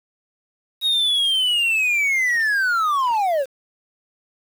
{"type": "linear sweep", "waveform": "triangle", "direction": "down", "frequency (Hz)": [3795, 506], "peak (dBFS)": -15, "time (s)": [0.81, 3.46], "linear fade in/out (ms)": 50, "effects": ["7-bit"]}